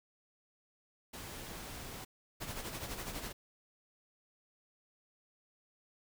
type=noise; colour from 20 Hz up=pink; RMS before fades=-46 dBFS; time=1.13-2.05 s; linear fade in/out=10 ms
type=noise with tremolo; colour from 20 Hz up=pink; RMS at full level=-40 dBFS; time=2.4-3.33 s; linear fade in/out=20 ms; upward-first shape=sine; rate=12 Hz; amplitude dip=55%
effects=none